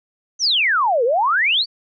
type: exponential two-way sweep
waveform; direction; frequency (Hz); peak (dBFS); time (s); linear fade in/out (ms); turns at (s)
sine; down then up; 6330 to 446.9 to 4739; -14; 0.39-1.66; 50; 1.04
effects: none